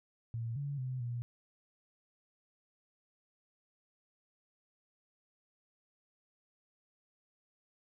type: tone with pitch steps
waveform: sine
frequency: 115.4 / 142 / 128.6 / 120.1 Hz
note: A#2 / C#3 / C3 / B2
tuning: -17 / +42 / -30 / -48 cents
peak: -35 dBFS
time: 0.34-1.22 s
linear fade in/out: 0 ms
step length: 220 ms
effects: none